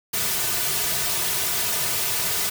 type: noise with comb filter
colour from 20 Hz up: white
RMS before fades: -24 dBFS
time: 0.13-2.5 s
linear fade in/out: 10 ms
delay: 3.7 ms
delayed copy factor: -0.8
effects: none